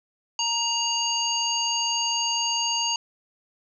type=harmonic tone with a mistuned harmonic; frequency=932.3 Hz; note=A#5; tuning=in tune; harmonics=1 / 3 / 5 / 7; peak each=-29 / -27 / -28 / -29 dBFS; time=0.39-2.96 s; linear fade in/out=2 ms; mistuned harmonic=3; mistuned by=+23 cents; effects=none